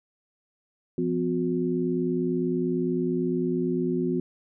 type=tone cluster; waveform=sine; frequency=172.3 / 252.2 / 361.1 Hz; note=F3 / B3 / F#4; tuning=-23 / +36 / -42 cents; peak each=-29 / -27 / -27 dBFS; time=0.98-4.2 s; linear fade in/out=2 ms; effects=none